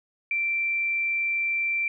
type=tone; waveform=sine; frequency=2349 Hz; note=D7; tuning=in tune; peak=-23 dBFS; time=0.31-1.88 s; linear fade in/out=2 ms; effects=none